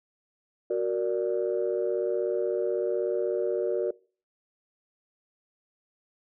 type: chord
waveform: sine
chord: Gb augmented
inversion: none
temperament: equal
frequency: 370 / 466.2 / 587.3 Hz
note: Gb4 / Bb4 / D5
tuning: 0 / 0 / 0 cents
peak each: -27 / -28 / -30 dBFS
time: 0.7-3.91 s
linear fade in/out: 5 ms
effects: noise-tail reverb RT60 0.4 s tail -23 dB re dry + tanh soft clip ceiling -17 dBFS